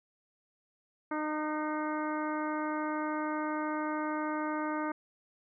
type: harmonic tone with a mistuned harmonic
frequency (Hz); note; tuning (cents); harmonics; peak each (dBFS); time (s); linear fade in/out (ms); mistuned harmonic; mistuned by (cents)
305.5; D#4; -32; 1 / 2 / 3 / 4 / 5 / 6 / 7; -34 / -39 / -38 / -39 / -42 / -49 / -48; 1.11-4.92; 5; 6; +35
effects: none